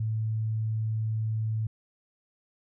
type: tone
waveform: sine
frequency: 110 Hz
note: A2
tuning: in tune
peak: -26 dBFS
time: 0-1.67 s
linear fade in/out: 5 ms
effects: none